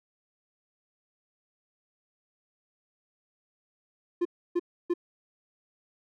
triangle tone bursts, 349.2 Hz, F4, in tune, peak -21 dBFS, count 3, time 4.21-4.939 s, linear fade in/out 10 ms, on 43 ms, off 300 ms, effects none

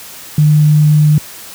sine tone, 150.8 Hz, D3, 46 cents sharp, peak -5 dBFS, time 0.38-1.18 s, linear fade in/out 2 ms, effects white hiss -32 dBFS RMS until 1.54 s + high-pass 60 Hz 12 dB/octave

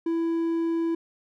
triangle tone, 331.7 Hz, E4, 11 cents sharp, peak -21 dBFS, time 0.06-0.95 s, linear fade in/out 5 ms, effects none

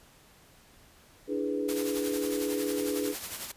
sine chord, E dominant seventh, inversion third, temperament equal, 293.7 / 329.6 / 415.3 / 493.9 Hz, D4 / E4 / G#4 / B4, 0 / 0 / 0 / 0 cents, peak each -32 / -38 / -32 / -35 dBFS, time 1.27-3.15 s, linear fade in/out 50 ms
white noise with tremolo, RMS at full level -36 dBFS, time 1.68-3.52 s, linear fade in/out 10 ms, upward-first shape sine, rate 11 Hz, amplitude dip 50%
effects pink hiss -58 dBFS RMS until 3.56 s + resampled to 32000 Hz

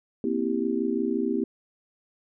sine chord, C dominant seventh, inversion third, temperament just, 235.5 / 261.6 / 327 / 392.4 Hz, Bb3 / C4 / E4 / G4, +18 / 0 / -14 / +2 cents, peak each -29 dBFS, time 0.24-1.44 s, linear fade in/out 2 ms, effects none

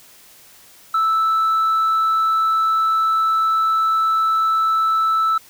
sine tone with tanh clipping, 1316 Hz, E6, 3 cents flat, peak -15 dBFS, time 0.94-5.38 s, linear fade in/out 5 ms, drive 1 dB, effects white hiss -47 dBFS RMS until 5.49 s

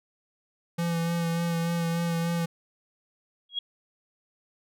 square tone with vibrato, 168.6 Hz, E3, 39 cents sharp, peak -26 dBFS, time 0.78-2.46 s, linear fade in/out 10 ms, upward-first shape sine, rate 3.4 Hz, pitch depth 20 cents each way
sine tone with exponential growth, 3300 Hz, G#7, 12 cents flat, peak -23 dBFS, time 3.49-3.59 s, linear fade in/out 5 ms, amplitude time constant 21 ms
effects none

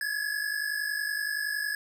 square tone pair together, 1661.2 / 1711.9 Hz, G#6 / A6, 0 / -48 cents, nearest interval minor second, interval 52 cents, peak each -33 / -32 dBFS, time 0.01-1.75 s, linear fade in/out 2 ms, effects none

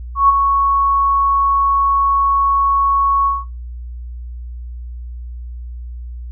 sine tone with ADSR envelope, 1108.7 Hz, C#6, in tune, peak -5 dBFS, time 0.15-3.45 s, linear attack 140 ms, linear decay 20 ms, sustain -6 dB, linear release 190 ms, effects noise-tail reverb RT60 0.3 s tail -20 dB re dry + added 60 Hz sine -26 dBFS peak until 6.31 s

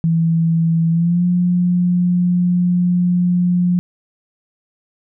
sine tone with pitch glide, 164.81 to 177.66 Hz, E3 to F3, 0 to +30 cents, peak -12 dBFS, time 0.04-3.79 s, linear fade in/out 0 ms, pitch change +130 cents, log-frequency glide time 0.9-1.25 s, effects none

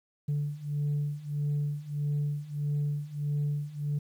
sine beating tone pair, 145.2 / 146.8 Hz, D3 / D3, -19 / 0 cents, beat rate 1.6 Hz, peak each -31 / -29 dBFS, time 0.28-3.99 s, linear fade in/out 10 ms, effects tanh soft clip ceiling -24 dBFS + 10-bit

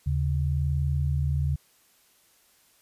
sine tone pair together, 77.73 / 138.59 Hz, D#2 / C#3, -1 / 0 cents, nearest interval minor seventh, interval 1001 cents, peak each -25 / -26 dBFS, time 0.06-1.56 s, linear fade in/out 10 ms, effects white hiss -62 dBFS RMS until 2.81 s + resampled to 32000 Hz

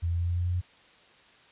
sine tone with pitch steps, 84.7 / 85.49 / 86.28 / 87.08 / 87.89 / 88.71 / 89.53 Hz, E2 / F2 / F2 / F2 / F2 / F2 / F2, +48 / -36 / -20 / -5 / +12 / +28 / +44 cents, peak -25 dBFS, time 0.02-0.615 s, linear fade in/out 20 ms, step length 85 ms, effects white hiss -57 dBFS RMS until 1.51 s + resampled to 8000 Hz

